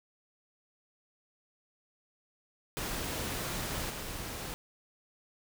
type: noise with level steps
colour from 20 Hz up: pink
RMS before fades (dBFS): -36 / -40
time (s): 2.77-4.54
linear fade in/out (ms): 0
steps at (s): 3.89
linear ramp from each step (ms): 20
effects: none